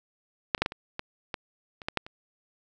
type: clicks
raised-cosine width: 0.3 ms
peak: -6 / -26 / -6 / -11 / -22 / -16 / -15 / -26 / -13 / -9 / -26 dBFS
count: 11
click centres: 0.548 / 0.579 / 0.62 / 0.661 / 0.721 / 0.994 / 1.342 / 1.818 / 1.885 / 1.973 / 2.065 s
effects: none